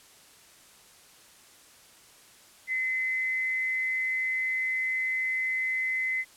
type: tone with frequency modulation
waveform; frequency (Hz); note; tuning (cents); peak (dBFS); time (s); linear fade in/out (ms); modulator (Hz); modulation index
sine; 2047; C7; -38; -26; 2.67-6.25; 50; 239; 0.22
effects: white hiss -55 dBFS RMS until 6.36 s + low-pass 11000 Hz 12 dB/octave